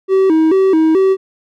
triangle tone with vibrato, 349.2 Hz, F4, in tune, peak -6 dBFS, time 0.08-1.17 s, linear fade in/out 50 ms, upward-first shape square, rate 2.3 Hz, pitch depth 160 cents each way, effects none

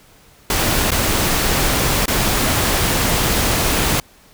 pink noise with dropouts, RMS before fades -17 dBFS, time 0.5-4 s, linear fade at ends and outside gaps 2 ms, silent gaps 0.906-0.917 / 2.057-2.08 s, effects pink hiss -49 dBFS RMS until 4.33 s

